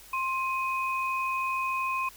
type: tone pair together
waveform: sine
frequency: 1055 / 2512 Hz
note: C6 / D#7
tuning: +14 / +16 cents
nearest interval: octave + minor third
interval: 1502 cents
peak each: -28 / -32 dBFS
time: 0.13-2.09 s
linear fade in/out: 5 ms
effects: added 50 Hz sine -59 dBFS peak until 2.16 s + white hiss -51 dBFS RMS until 2.16 s